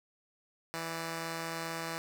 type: tone pair together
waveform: 5% pulse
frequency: 164.58 / 587.3 Hz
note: E3 / D5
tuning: -2 / 0 cents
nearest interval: octave + minor seventh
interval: 2202 cents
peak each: -25 / -34 dBFS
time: 0.74-1.98 s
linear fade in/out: 0 ms
effects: none